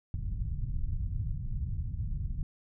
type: low-pass noise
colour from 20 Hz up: pink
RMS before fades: -33 dBFS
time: 0.14-2.43 s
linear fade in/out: 2 ms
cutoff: 130 Hz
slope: 24 dB/octave
effects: none